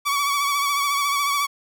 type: tone with vibrato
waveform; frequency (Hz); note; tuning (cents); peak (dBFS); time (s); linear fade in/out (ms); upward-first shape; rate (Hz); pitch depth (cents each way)
sawtooth; 1135; C#6; +41; -16; 0.05-1.47; 20; triangle; 14; 48
effects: none